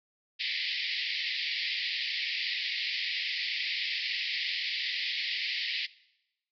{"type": "band-pass noise", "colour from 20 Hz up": "pink", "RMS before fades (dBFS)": -33, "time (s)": [0.39, 5.87], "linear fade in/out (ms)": 20, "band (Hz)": [1900, 5000], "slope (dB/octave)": 96, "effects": ["noise-tail reverb RT60 0.9 s tail -21 dB re dry"]}